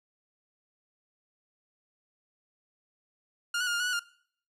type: tone with pitch steps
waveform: sawtooth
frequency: 1412 / 1477 / 1420 / 1407 / 1464 / 1478 / 1406 Hz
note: F6 / F#6 / F6 / F6 / F#6 / F#6 / F6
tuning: +19 / -3 / +28 / +12 / -19 / -2 / +11 cents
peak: -24 dBFS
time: 3.54-3.995 s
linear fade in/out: 5 ms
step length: 65 ms
effects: noise-tail reverb RT60 0.6 s tail -22 dB re dry + low-pass 10000 Hz 12 dB/octave